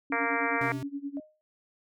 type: tone with tremolo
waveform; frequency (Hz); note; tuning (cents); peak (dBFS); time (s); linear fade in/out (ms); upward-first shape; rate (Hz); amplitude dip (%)
sine; 281.9; C#4; +29; -30; 0.1-1.2; 2; sine; 9.6; 90
type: harmonic tone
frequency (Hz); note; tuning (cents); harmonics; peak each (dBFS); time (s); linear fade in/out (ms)
232.3; A#3; -6; 2 / 3 / 4 / 5 / 6 / 7 / 8 / 9 / 10; -35 / -35 / -35 / -35 / -35 / -35 / -35 / -35 / -35; 0.12-0.72; 2
type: tone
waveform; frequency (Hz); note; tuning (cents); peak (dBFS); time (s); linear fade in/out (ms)
square; 129.1; C3; -23; -36; 0.61-0.83; 2
type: tone with exponential decay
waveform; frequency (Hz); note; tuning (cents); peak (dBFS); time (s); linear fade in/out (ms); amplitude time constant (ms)
sine; 616; D#5; -17; -39; 1.17-1.41; 0; 52
effects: none

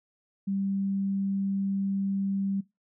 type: tone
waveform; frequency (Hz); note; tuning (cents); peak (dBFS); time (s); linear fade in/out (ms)
sine; 196; G3; 0; -26; 0.47-2.61; 10
effects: noise-tail reverb RT60 0.2 s tail -20 dB re dry

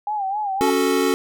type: tone with vibrato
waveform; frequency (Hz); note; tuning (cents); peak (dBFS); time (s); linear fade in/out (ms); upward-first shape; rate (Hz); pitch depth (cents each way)
sine; 808; G#5; -48; -21; 0.07-0.7; 2; sine; 3.8; 100
type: chord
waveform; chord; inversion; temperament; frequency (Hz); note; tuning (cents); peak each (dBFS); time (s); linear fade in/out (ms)
square; F# minor; second; equal; 277.2 / 370 / 440; C#4 / F#4 / A4; 0 / 0 / 0; -22; 0.61-1.14; 0
effects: none

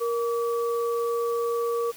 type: tone pair together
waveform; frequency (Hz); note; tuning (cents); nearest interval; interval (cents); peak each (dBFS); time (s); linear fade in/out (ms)
sine; 469.3 / 1149; A#4 / D6; +12 / -38; octave + major third; 1550; -24 / -31; 0-1.92; 20
effects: white hiss -46 dBFS RMS until 1.96 s

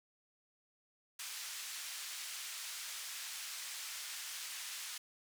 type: band-pass noise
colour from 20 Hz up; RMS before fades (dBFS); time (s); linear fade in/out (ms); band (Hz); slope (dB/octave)
white; -45; 1.19-4.98; 5; 1500 to 8500; 12
effects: none

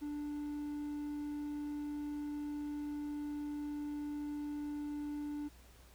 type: tone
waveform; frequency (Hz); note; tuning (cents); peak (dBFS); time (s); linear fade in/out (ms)
triangle; 294.1; D4; +3; -36; 0.01-5.49; 20
effects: added 60 Hz sine -58 dBFS peak until 5.94 s + pink hiss -63 dBFS RMS until 5.94 s

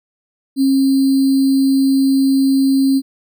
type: tone with sample-and-hold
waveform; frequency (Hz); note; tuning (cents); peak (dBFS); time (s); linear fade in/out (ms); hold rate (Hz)
sine; 270; C#4; -45; -10; 0.56-3.02; 50; 4410
effects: none

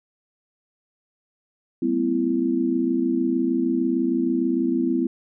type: tone cluster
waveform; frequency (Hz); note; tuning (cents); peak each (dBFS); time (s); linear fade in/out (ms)
sine; 195.7 / 228.8 / 255.3 / 333.5; G3 / A#3 / C4 / E4; -3 / -32 / -42 / +20; -30 / -30 / -22 / -23; 1.82-5.07; 5
effects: none

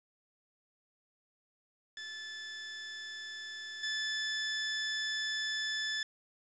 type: tone with level steps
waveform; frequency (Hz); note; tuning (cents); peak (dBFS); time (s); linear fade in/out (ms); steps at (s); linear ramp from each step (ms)
20% pulse; 1740; A6; -20; -37 / -28; 1.97-6.03; 2; 3.83; 5
effects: resampled to 16000 Hz + 9-bit

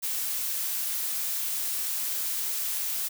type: noise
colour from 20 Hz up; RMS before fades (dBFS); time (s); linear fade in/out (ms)
blue; -30; 0.02-3.09; 20
effects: none

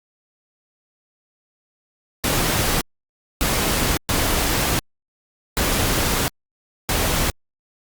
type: noise bursts at uneven times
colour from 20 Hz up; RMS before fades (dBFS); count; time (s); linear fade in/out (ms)
pink; -20; 5; 2.24-2.81 / 3.41-3.97 / 4.09-4.79 / 5.57-6.28 / 6.89-7.3; 0
effects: Opus 48 kbps

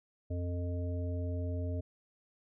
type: harmonic tone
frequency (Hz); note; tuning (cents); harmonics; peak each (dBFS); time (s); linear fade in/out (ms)
88; F2; +14; 1 / 3 / 5 / 7; -33 / -42 / -46 / -45; 0.3-1.81; 10
effects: none

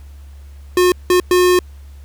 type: tone bursts at uneven times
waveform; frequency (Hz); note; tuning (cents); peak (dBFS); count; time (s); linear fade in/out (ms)
square; 360; F#4; -47; -10; 3; 0.77-0.92 / 1.1-1.2 / 1.31-1.59; 2
effects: added 70 Hz sine -34 dBFS peak until 2.04 s + pink hiss -53 dBFS RMS until 2.04 s

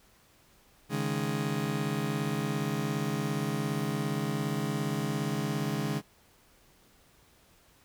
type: chord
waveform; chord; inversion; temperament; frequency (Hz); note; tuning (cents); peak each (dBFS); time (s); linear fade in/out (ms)
30% pulse; C# suspended second; none; just; 138.59 / 155.92 / 207.9; C#3 / D#3 / G#3; 0 / +4 / +2; -31; 0.89-6.02; 50
effects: pink hiss -62 dBFS RMS until 7.84 s

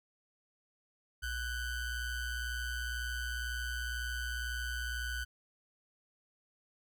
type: ring-modulated tone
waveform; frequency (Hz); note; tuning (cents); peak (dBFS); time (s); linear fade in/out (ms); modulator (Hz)
square; 774; G5; -22; -33; 1.22-5.25; 20; 713
effects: none

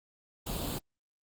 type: noise with comb filter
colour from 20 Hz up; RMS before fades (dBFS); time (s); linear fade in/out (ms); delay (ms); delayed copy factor
pink; -35; 0.46-0.79; 10; 0.26; +0.65
effects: Opus 24 kbps

